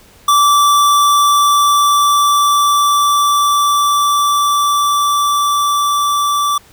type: tone with level ramp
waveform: square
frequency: 1163 Hz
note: D6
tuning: 17 cents flat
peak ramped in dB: -8 to -13 dBFS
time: 0.28-6.58 s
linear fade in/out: 5 ms
effects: pink hiss -45 dBFS RMS until 6.72 s